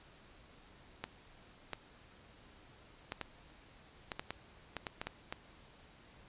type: clicks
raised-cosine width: 0.3 ms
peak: -22 dBFS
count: 12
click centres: 1.04 / 1.733 / 3.121 / 3.213 / 4.118 / 4.195 / 4.306 / 4.767 / 4.868 / 5.015 / 5.07 / 5.325 s
effects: pink hiss -60 dBFS RMS until 6.28 s + resampled to 8000 Hz